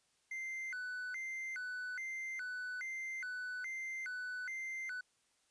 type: tone with vibrato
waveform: triangle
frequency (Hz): 1765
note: A6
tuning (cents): +5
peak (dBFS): -38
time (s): 0.31-5.01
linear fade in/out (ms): 5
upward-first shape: square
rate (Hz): 1.2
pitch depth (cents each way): 290
effects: white hiss -75 dBFS RMS until 5.5 s + resampled to 22050 Hz